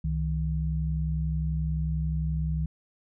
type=tone pair together; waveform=sine; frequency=66.4 / 157.73 Hz; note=C2 / D#3; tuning=+26 / +24 cents; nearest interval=octave + minor third; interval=1498 cents; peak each=-28 dBFS; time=0.04-2.66 s; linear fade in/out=5 ms; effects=none